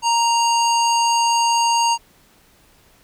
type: tone with low-pass filter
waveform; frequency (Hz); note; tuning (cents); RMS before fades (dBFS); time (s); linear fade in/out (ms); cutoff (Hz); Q
square; 932.3; A#5; 0; -17; 0.02-1.98; 50; 6800; 2.2
effects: pink hiss -54 dBFS RMS until 3.03 s